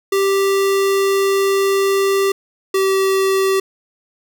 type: tone pair in turn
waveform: square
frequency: 392 / 385.5 Hz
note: G4 / G4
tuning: 0 / -29 cents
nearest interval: unison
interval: 29 cents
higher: first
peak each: -14 dBFS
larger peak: neither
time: 0.12-2.32 / 2.74-3.6 s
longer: first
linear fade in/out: 5 ms
effects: none